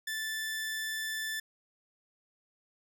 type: tone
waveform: sawtooth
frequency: 1758 Hz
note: A6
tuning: 2 cents flat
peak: -30 dBFS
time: 0.07-1.4 s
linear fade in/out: 5 ms
effects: none